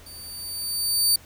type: tone with level ramp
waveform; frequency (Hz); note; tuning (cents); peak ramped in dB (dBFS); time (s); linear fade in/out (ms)
20% pulse; 4600; D8; -37; -35 to -10; 0.06-1.16; 5
effects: added 83 Hz sine -50 dBFS peak until 1.25 s + pink hiss -50 dBFS RMS until 1.25 s